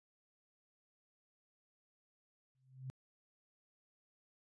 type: tone with exponential growth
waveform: sine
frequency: 130.81 Hz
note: C3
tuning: in tune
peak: -39 dBFS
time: 2.55-2.9 s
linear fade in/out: 0 ms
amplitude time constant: 74 ms
effects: resampled to 24000 Hz